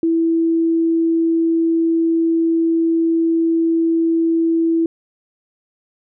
sine tone, 329.6 Hz, E4, in tune, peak -13 dBFS, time 0.03-4.86 s, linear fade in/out 2 ms, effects none

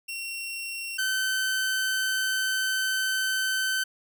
sawtooth tone pair in turn, 2732 / 1533.3 Hz, F7 / G6, -39 / -39 cents, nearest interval minor seventh, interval 1000 cents, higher first, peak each -29 / -21 dBFS, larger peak second, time 0.08-0.98 / 0.98-3.84 s, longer second, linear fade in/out 10 ms, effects none

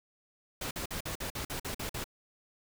pink noise bursts, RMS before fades -37 dBFS, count 10, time 0.61-2.042 s, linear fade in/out 5 ms, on 100 ms, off 48 ms, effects none

